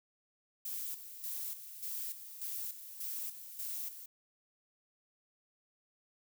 violet noise with tremolo, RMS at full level -40 dBFS, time 0.65-4.06 s, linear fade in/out 5 ms, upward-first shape square, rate 1.7 Hz, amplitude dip 65%, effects none

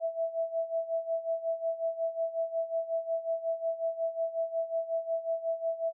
sine tone with tremolo, 659.3 Hz, E5, in tune, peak -26 dBFS, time 0-5.93 s, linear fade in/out 50 ms, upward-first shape sine, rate 5.5 Hz, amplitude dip 80%, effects none

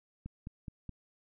click train, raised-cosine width 5 ms, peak -29 dBFS, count 4, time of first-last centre 0.26-0.893 s, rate 4.74 Hz, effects none

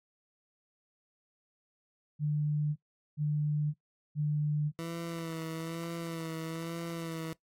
sine tone bursts, 149.3 Hz, D3, 29 cents sharp, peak -27 dBFS, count 3, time 2.19-4.72 s, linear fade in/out 50 ms, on 570 ms, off 410 ms
20% pulse tone with vibrato, 164.81 Hz, E3, in tune, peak -31 dBFS, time 4.79-7.33 s, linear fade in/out 0 ms, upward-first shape sine, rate 1.1 Hz, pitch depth 35 cents each way
effects noise-tail reverb RT60 0.1 s tail -19 dB re dry + AAC 64 kbps

